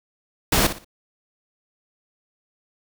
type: noise with echo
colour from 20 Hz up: pink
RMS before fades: -18 dBFS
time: 0.52-0.67 s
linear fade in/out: 5 ms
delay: 59 ms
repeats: 3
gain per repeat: -11 dB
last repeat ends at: 0.847 s
effects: none